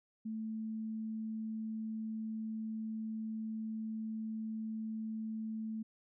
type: tone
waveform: sine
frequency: 220 Hz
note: A3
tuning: in tune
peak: -37 dBFS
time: 0.25-5.83 s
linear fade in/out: 10 ms
effects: none